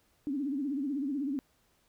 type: tone with vibrato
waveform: sine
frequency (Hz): 279.2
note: C#4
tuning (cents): +13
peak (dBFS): -30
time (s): 0.27-1.39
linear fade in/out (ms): 0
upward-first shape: sine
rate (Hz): 16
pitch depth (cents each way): 130
effects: pink hiss -70 dBFS RMS until 1.88 s